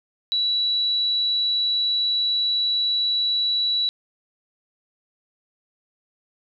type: tone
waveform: sine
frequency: 3929 Hz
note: B7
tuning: 10 cents flat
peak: -19 dBFS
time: 0.32-3.89 s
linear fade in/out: 0 ms
effects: none